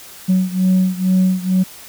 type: beating tone pair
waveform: sine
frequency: 185.1 / 187.3 Hz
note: F#3 / F#3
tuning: +1 / +21 cents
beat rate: 2.2 Hz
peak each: -13 / -15 dBFS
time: 0.28-1.64 s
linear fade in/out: 20 ms
effects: tanh soft clip ceiling -8 dBFS + white hiss -38 dBFS RMS until 1.88 s